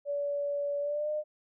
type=tone with pitch glide; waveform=sine; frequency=573 to 605.7 Hz; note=D5 to D#5; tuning=-43 to -47 cents; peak=-29 dBFS; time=0.05-1.24 s; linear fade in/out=50 ms; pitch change=+96 cents; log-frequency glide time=0.8-1.1 s; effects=none